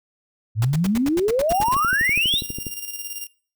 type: exponential sweep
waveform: sine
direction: up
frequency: 102.2 to 4073 Hz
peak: -17 dBFS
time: 0.55-2.42 s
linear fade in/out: 50 ms
type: noise bursts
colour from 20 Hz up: pink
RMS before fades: -29 dBFS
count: 11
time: 0.62-1.748 s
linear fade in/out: 2 ms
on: 28 ms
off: 82 ms
type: tone with tremolo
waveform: 5% pulse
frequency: 2800 Hz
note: F7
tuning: 4 cents sharp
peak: -19 dBFS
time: 1.49-3.27 s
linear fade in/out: 5 ms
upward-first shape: square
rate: 18 Hz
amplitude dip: 55%
type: click train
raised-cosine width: 3 ms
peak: -18 dBFS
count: 15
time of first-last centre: 1.52-2.668 s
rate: 12.2 Hz
effects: noise-tail reverb RT60 0.4 s tail -19 dB re dry